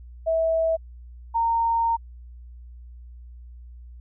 sine tone pair in turn, 651 / 920.7 Hz, E5 / A#5, -22 / -22 cents, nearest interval tritone, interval 600 cents, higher second, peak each -19 dBFS, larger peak neither, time 0.26-0.77 / 1.34-1.97 s, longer second, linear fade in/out 20 ms, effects added 60 Hz sine -40 dBFS peak until 4 s

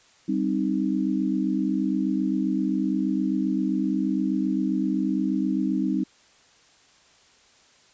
sine chord, C minor, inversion second, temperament equal with one note detuned, 196 / 263.1 / 311.1 Hz, G3 / C4 / Eb4, 0 / +10 / 0 cents, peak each -26 dBFS, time 0.28-6.04 s, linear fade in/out 10 ms, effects white hiss -57 dBFS RMS until 7.93 s + resampled to 16000 Hz

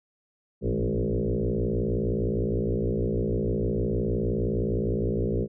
sine tone with frequency modulation, 145.8 Hz, D3, 12 cents flat, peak -23 dBFS, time 0.61-5.48 s, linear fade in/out 50 ms, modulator 59.6 Hz, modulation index 5.7, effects none

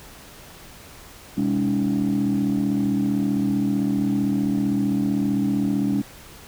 sine tone cluster, 128.2 / 204.6 / 282.6 / 318.1 Hz, C3 / G#3 / C#4 / D#4, -35 / -26 / +34 / +38 cents, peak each -29 / -21 / -21 / -29 dBFS, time 1.37-6.02 s, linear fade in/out 10 ms, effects tanh soft clip ceiling -14 dBFS + pink hiss -44 dBFS RMS until 6.47 s

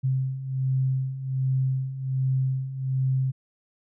sine beating tone pair, 130.81 / 132.11 Hz, C3 / C3, 0 / +17 cents, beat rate 1.3 Hz, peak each -29 / -24 dBFS, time 0.03-3.32 s, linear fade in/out 20 ms, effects none

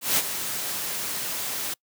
white noise with ADSR envelope, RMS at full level -20 dBFS, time 0.01-1.74 s, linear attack 160 ms, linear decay 45 ms, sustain -10 dB, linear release 6 ms, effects noise-tail reverb RT60 0.1 s tail -26 dB re dry + high-pass 100 Hz 12 dB/octave

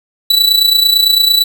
45% pulse tone with amplitude modulation, 3951 Hz, B7, in tune, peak -5 dBFS, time 0.3-1.44 s, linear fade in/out 5 ms, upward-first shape sine, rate 28.9 Hz, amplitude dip 65%, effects none

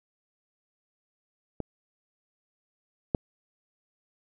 clicks, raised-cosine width 2 ms, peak -18 / -10 dBFS, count 2, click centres 1.603 / 3.148 s, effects none

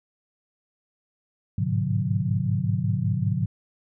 sine tone cluster, 102.7 / 108 / 126.9 / 147.5 / 181.4 Hz, G#2 / A2 / B2 / D3 / F#3, -19 / -32 / +47 / +8 / -34 cents, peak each -28 dBFS, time 1.58-3.46 s, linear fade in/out 5 ms, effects none

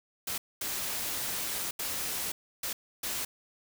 white noise bursts at uneven times, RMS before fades -34 dBFS, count 5, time 0.27-0.38 / 0.61-1.71 / 1.79-2.32 / 2.63-2.73 / 3.03-3.25 s, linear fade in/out 5 ms, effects none

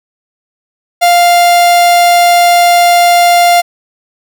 45% pulse tone, 698.5 Hz, F5, in tune, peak -4 dBFS, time 1.01-3.62 s, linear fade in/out 20 ms, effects none

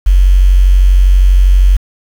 sine tone with quantisation, 46.25 Hz, F#1, in tune, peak -3 dBFS, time 0.06-1.77 s, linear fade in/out 10 ms, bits 5, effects none

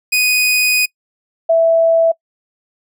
sawtooth / sine tone pair in turn, 2489 / 659.3 Hz, D#7 / E5, 0 / 0 cents, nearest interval octave + major seventh, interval 2300 cents, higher first, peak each -8 dBFS, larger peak neither, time 0.12-0.86 / 1.49-2.12 s, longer first, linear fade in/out 10 ms, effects noise-tail reverb RT60 0.1 s tail -25 dB re dry

